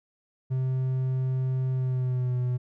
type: tone with pitch glide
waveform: triangle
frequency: 130 to 124.63 Hz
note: C3 to B2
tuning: -11 to +16 cents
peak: -22 dBFS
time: 0.5-2.58 s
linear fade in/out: 20 ms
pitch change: -73 cents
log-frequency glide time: 1.72-2.37 s
effects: none